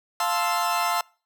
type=chord; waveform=40% pulse; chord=F major seventh; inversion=none; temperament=equal; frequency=698.5 / 880 / 1046.5 / 1318.5 Hz; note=F5 / A5 / C6 / E6; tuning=0 / 0 / 0 / 0 cents; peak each=-27 dBFS; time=0.2-1.01 s; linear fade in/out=2 ms; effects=noise-tail reverb RT60 0.4 s tail -26 dB re dry